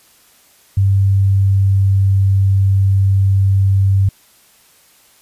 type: tone with pitch glide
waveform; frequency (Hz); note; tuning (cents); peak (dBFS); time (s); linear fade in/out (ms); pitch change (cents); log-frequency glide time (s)
sine; 98 to 97.38; G2 to G2; 0 to -11; -9; 0.77-4.09; 5; -11; 0.87-2.13
effects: white hiss -50 dBFS RMS until 5.21 s + resampled to 32000 Hz

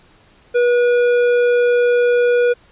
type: tone with tanh clipping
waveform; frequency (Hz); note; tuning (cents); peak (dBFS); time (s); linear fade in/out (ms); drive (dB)
triangle; 484.7; B4; -32; -13; 0.54-2.54; 20; 15
effects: pink hiss -51 dBFS RMS until 2.71 s + resampled to 8000 Hz

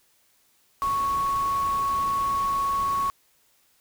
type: tone in noise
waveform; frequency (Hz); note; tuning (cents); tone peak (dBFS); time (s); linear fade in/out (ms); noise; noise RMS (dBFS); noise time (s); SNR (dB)
sine; 1108.7; C#6; 0; -22; 0.82-3.1; 0; pink; -39; 0.82-3.1; +14
effects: white hiss -64 dBFS RMS until 3.8 s

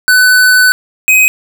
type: tone pair in turn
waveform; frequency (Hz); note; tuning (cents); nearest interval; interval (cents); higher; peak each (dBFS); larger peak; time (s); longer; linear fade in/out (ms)
square; 1502 / 2521; F#6 / D#7; +26 / +22; major sixth; 896; second; -5; neither; 0.08-0.72 / 1.08-1.28; first; 0
effects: none

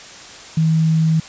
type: tone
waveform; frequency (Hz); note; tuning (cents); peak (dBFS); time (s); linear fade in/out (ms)
sine; 160.1; D#3; +50; -12; 0.57-1.2; 5
effects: white hiss -37 dBFS RMS until 1.28 s + resampled to 16000 Hz

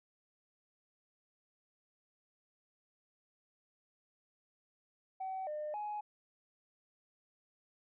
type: tone with pitch steps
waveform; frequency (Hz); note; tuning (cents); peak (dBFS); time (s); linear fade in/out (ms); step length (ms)
sine; 760 / 604 / 838; F#5 / D5 / G#5; +46 / +48 / +15; -36; 5.2-6.01; 10; 270
effects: tanh soft clip ceiling -34 dBFS

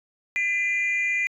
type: tone pair together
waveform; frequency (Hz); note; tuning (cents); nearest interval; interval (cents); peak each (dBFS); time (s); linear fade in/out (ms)
sine; 2018 / 2400; B6 / D7; +37 / +37; minor third; 300; -23; 0.36-1.27; 0
effects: tanh soft clip ceiling -17 dBFS

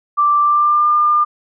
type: tone with pitch glide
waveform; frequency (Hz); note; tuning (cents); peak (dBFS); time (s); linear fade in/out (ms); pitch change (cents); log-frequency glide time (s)
sine; 1174.7 to 1202.2; D6 to D6; 0 to +40; -10; 0.17-1.25; 20; +40; 0.41-0.88
effects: none

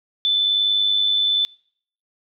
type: tone with amplitude modulation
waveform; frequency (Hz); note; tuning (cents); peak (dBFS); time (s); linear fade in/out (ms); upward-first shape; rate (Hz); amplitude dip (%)
sine; 3510; A7; -5; -14; 0.25-1.45; 0; sine; 101; 40
effects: noise-tail reverb RT60 0.6 s tail -25 dB re dry

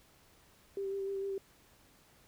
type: tone with vibrato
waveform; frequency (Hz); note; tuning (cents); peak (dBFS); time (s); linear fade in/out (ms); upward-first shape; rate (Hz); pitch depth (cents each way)
sine; 392; G4; 0; -34; 0.77-1.38; 2; sine; 6.6; 18
effects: pink hiss -64 dBFS RMS until 2.27 s

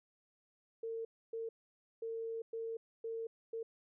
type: tone bursts at uneven times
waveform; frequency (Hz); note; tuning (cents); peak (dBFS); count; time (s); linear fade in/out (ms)
sine; 453.9; A#4; -46; -38; 6; 0.83-1.05 / 1.33-1.49 / 2.02-2.42 / 2.53-2.77 / 3.04-3.27 / 3.53-3.63; 5
effects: none

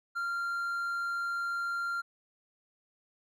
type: tone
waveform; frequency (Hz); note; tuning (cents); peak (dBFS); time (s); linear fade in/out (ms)
triangle; 1387; F6; -12; -29; 0.15-2.02; 20
effects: none

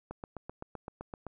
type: click train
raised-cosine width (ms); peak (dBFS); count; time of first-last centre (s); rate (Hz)
1; -26; 10; 0.11-1.267; 7.78
effects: none

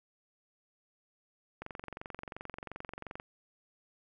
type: click train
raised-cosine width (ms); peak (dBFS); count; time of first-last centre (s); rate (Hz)
0.5; -26; 37; 1.62-3.199; 22.8
effects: none

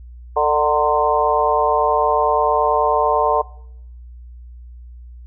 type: harmonic tone with a mistuned harmonic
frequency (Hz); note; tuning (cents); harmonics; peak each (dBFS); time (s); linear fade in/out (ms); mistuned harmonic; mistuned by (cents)
149.2; D3; +28; 3 / 4 / 5 / 6 / 7; -20 / -20 / -20 / -20 / -20; 0.36-3.42; 10; 6; +39
effects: noise-tail reverb RT60 0.7 s tail -21 dB re dry + added 60 Hz sine -35 dBFS peak until 5.26 s

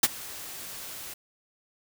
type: noise with ADSR envelope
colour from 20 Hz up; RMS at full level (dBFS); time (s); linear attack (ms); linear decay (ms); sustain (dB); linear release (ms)
white; -17; 0.03-1.14; 5; 35; -23; 8
effects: none

